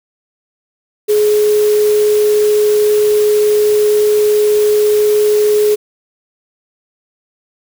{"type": "tone in noise", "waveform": "sine", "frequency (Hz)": 421.1, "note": "G#4", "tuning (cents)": 24, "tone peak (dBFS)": -8, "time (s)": [1.08, 5.76], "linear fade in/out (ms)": 20, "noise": "white", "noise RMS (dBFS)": -26, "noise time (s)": [1.08, 5.76], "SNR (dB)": 15, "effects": []}